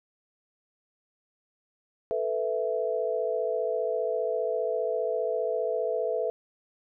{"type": "chord", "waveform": "sine", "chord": "A suspended second", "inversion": "none", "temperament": "just", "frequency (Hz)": [440, 495, 660], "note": ["A4", "B4", "E5"], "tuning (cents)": [0, 4, 2], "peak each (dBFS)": -30, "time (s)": [2.11, 6.3], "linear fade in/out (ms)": 0, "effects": []}